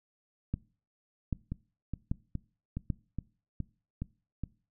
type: two click trains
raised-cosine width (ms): 5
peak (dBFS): -22 / -18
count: 8 / 4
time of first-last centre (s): 1.52-4.437 / 0.54-2.902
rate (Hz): 2.4 / 1.27
effects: noise-tail reverb RT60 0.4 s tail -22 dB re dry